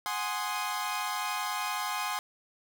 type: chord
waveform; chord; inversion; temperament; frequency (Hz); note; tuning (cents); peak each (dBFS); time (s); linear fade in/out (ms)
sawtooth; Ab dominant seventh; third; equal; 740 / 830.6 / 1046.5 / 1244.5; Gb5 / Ab5 / C6 / Eb6; 0 / 0 / 0 / 0; -35 / -32 / -31 / -34; 0.06-2.19; 0
effects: none